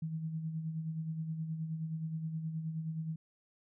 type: tone with tremolo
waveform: sine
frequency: 160 Hz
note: D#3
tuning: 49 cents sharp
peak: -33 dBFS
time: 0.02-3.16 s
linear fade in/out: 5 ms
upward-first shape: sine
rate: 9.5 Hz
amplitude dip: 50%
effects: none